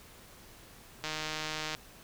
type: click train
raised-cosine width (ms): 0.2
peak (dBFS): -18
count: 111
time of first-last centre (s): 1.04-1.75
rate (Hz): 155
effects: pink hiss -54 dBFS RMS until 2.03 s